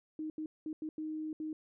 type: tone bursts at uneven times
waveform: sine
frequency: 311.1 Hz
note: D#4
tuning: in tune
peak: -36 dBFS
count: 6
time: 0.19-0.3 / 0.38-0.46 / 0.66-0.73 / 0.82-0.89 / 0.98-1.33 / 1.4-1.53 s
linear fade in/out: 2 ms
effects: none